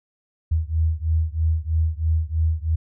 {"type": "beating tone pair", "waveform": "sine", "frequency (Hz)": [78.9, 82], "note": ["D#2", "E2"], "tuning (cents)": [25, -9], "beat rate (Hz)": 3.1, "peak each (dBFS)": [-21, -22], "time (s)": [0.51, 2.76], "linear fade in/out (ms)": 10, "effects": []}